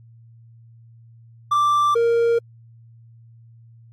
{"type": "tone pair in turn", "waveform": "triangle", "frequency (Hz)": [1174.7, 466.2], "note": ["D6", "A#4"], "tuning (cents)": [0, 0], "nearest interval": "octave + major third", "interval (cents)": 1600, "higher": "first", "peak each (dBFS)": -13, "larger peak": "neither", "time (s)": [[1.51, 1.95], [1.95, 2.39]], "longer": "neither", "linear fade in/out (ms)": 10, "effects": ["added 115 Hz sine -45 dBFS peak until 3.92 s", "AAC 64 kbps"]}